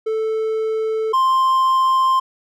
triangle tone pair in turn, 440 / 1049.1 Hz, A4 / C6, 0 / +4 cents, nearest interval octave + minor third, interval 1504 cents, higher second, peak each -16 / -11 dBFS, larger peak second, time 0.06-1.13 / 1.13-2.2 s, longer neither, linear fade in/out 10 ms, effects none

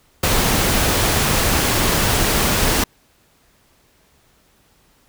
pink noise, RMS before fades -17 dBFS, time 0.23-2.84 s, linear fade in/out 5 ms, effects pink hiss -57 dBFS RMS until 5.08 s

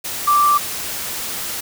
sine tone in noise, 1173 Hz, D6, 2 cents flat, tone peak -11 dBFS, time 0.27-0.58 s, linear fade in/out 10 ms, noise white, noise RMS -26 dBFS, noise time 0.04-1.61 s, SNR +12 dB, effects none

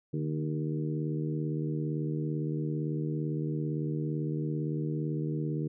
harmonic tone with a mistuned harmonic, 77.78 Hz, D#2, in tune, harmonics 2 / 3 / 4 / 5 / 6, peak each -31 / -40 / -36 / -40 / -43 dBFS, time 0.13-5.68 s, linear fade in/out 10 ms, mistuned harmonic 2, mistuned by -62 cents, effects none

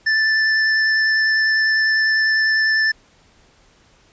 square tone with vibrato, 1760 Hz, A6, in tune, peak -15 dBFS, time 0.06-2.92 s, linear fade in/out 10 ms, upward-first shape triangle, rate 10 Hz, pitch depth 11 cents each way, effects pink hiss -54 dBFS RMS until 4.12 s + resampled to 16000 Hz

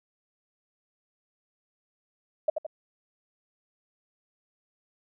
sine tone with echo, 620 Hz, D#5, 6 cents flat, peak -19 dBFS, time 2.48-2.5 s, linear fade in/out 5 ms, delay 83 ms, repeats 2, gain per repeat -6 dB, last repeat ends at 2.666 s, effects none

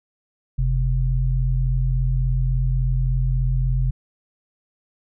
sine tone pair together, 45.68 / 129.2 Hz, F#1 / C3, -21 / -21 cents, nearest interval octave + tritone, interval 1800 cents, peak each -19 / -21 dBFS, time 0.58-3.91 s, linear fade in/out 10 ms, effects none

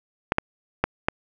clicks, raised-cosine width 0.5 ms, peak -4 dBFS, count 4, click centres 0.321 / 0.384 / 0.84 / 1.085 s, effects none

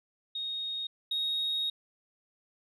sine tone pair in turn, 3729 / 3753 Hz, A#7 / A#7, 0 / +11 cents, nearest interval unison, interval 11 cents, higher second, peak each -32 / -27 dBFS, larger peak second, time 0.35-0.87 / 1.11-1.7 s, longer second, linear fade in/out 5 ms, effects tanh soft clip ceiling -25 dBFS

